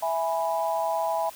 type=chord; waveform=sine; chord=E major; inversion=none; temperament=equal; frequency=659.3 / 830.6 / 987.8 Hz; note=E5 / G#5 / B5; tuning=0 / 0 / 0 cents; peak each=-27 / -28 / -30 dBFS; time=0.02-1.3 s; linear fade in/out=10 ms; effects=white hiss -46 dBFS RMS until 1.35 s